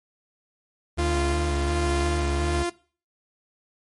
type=tone with vibrato; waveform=40% pulse; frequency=73.42 Hz; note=D2; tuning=in tune; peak=-23 dBFS; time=0.97-2.64 s; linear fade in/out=20 ms; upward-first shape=square; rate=2.8 Hz; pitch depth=47 cents each way
type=tone with tremolo; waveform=sawtooth; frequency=347.3 Hz; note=F4; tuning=10 cents flat; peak=-20 dBFS; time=0.98-2.7 s; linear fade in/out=10 ms; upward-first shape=sine; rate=1.3 Hz; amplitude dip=35%
effects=noise-tail reverb RT60 0.4 s tail -20 dB re dry + MP3 48 kbps